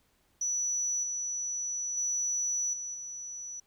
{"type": "tone with level steps", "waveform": "sine", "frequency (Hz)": 5920, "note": "F#8", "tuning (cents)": 0, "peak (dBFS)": [-27, -31, -27, -35, -38], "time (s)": [0.41, 3.6], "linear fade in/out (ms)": 5, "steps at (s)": [1.03, 1.97, 2.73, 2.94], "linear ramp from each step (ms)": 5, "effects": ["tanh soft clip ceiling -24 dBFS", "pink hiss -70 dBFS RMS until 3.66 s"]}